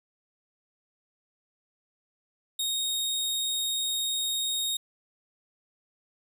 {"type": "tone", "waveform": "sawtooth", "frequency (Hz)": 3729, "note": "A#7", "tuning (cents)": 0, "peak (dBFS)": -24, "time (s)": [2.59, 4.77], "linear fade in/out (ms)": 5, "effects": []}